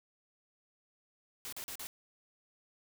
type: noise bursts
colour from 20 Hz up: white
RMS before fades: -43 dBFS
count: 4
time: 1.45-1.87 s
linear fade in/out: 0 ms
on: 75 ms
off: 40 ms
effects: none